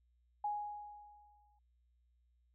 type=tone with exponential decay; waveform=sine; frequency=830.6 Hz; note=G#5; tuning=in tune; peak=-33 dBFS; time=0.44-1.59 s; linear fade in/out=5 ms; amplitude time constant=250 ms; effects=added 60 Hz sine -70 dBFS peak until 2.54 s